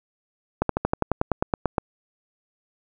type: slowing click train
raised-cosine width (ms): 1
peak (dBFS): -6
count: 13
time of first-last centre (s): 0.62-1.782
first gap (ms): 73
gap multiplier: 1.05
effects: none